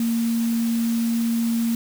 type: tone in noise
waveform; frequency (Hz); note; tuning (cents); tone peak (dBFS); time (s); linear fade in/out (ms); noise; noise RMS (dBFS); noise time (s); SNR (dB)
sine; 231; A#3; -16; -19; 0-1.75; 2; white; -36; 0-1.75; +14
effects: none